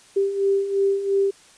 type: beating tone pair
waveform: sine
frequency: 392 / 394.9 Hz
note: G4 / G4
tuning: 0 / +13 cents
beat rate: 2.9 Hz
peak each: -25 / -19 dBFS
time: 0.16-1.31 s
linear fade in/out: 10 ms
effects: white hiss -51 dBFS RMS until 1.57 s + resampled to 22050 Hz